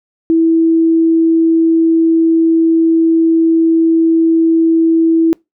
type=tone; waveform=sine; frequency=327.4 Hz; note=E4; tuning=12 cents flat; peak=-7 dBFS; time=0.3-5.33 s; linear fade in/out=0 ms; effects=noise-tail reverb RT60 0.2 s tail -26 dB re dry